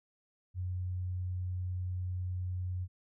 sine tone, 91 Hz, F#2, 28 cents flat, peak -33 dBFS, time 0.54-2.88 s, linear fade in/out 50 ms, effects none

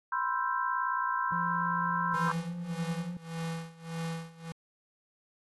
sine chord, C major seventh, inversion third, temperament equal with one note detuned, 987.8 / 1046.5 / 1336.9 / 1568 Hz, B5 / C6 / E6 / G6, 0 / 0 / +24 / 0 cents, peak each -33 / -32 / -36 / -35 dBFS, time 0.12-2.32 s, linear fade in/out 5 ms
triangle tone with pitch glide, 172.2 to 175.72 Hz, F3 to F3, -24 to +11 cents, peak -33 dBFS, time 1.32-3.17 s, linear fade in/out 2 ms, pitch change +35 cents, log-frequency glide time 2.25-2.92 s
square tone with tremolo, 164.81 Hz, E3, in tune, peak -33 dBFS, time 2.14-4.52 s, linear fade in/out 2 ms, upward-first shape sine, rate 1.7 Hz, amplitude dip 90%
effects AAC 32 kbps

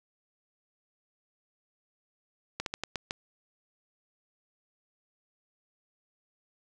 slowing click train, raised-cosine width 0.2 ms, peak -15 dBFS, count 6, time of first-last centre 2.6-3.109 s, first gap 62 ms, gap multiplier 1.25, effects none

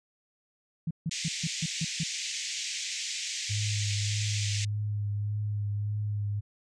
sine tone bursts, 162.3 Hz, E3, 27 cents flat, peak -27 dBFS, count 7, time 0.87-2.036 s, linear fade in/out 5 ms, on 38 ms, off 150 ms
white band-pass noise, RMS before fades -35 dBFS, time 1.11-4.65 s, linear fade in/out 5 ms, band 2000 to 7500 Hz, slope 48 dB/octave
sine tone with vibrato, 103.83 Hz, G#2, in tune, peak -28 dBFS, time 3.49-6.41 s, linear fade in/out 20 ms, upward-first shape triangle, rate 1.7 Hz, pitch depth 25 cents each way
effects none

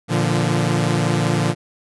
sawtooth chord, Bb major, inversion none, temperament equal with one note detuned, 116.54 / 146.83 / 172.21 Hz, Bb2 / D3 / F3, 0 / 0 / -24 cents, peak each -17 dBFS, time 0.08-1.55 s, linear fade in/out 50 ms, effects resampled to 24000 Hz

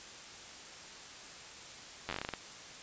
slowing click train, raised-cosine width 0.3 ms, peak -20 dBFS, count 11, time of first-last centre 2.09-2.337 s, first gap 10 ms, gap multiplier 1.19, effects white hiss -49 dBFS RMS until 2.82 s + resampled to 16000 Hz

